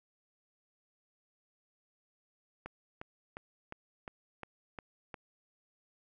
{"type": "click train", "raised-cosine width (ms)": 0.5, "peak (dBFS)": -27, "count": 8, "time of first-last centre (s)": [2.66, 5.142], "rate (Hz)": 2.82, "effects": []}